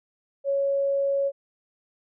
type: tone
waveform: sine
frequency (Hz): 555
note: C#5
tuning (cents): +2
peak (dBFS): -21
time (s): 0.44-1.32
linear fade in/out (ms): 50
effects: none